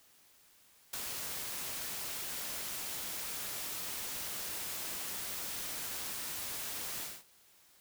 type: noise with ADSR envelope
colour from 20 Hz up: white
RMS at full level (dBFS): -35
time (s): 0.93-7.24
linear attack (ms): 9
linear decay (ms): 5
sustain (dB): -5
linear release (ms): 230
effects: white hiss -64 dBFS RMS until 7.8 s